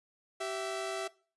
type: tone pair together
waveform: sawtooth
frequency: 385.5 / 662.2 Hz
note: G4 / E5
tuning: -29 / +8 cents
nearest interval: major sixth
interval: 937 cents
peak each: -34 / -32 dBFS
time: 0.4-1.08 s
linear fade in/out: 10 ms
effects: noise-tail reverb RT60 0.4 s tail -21 dB re dry + resampled to 24000 Hz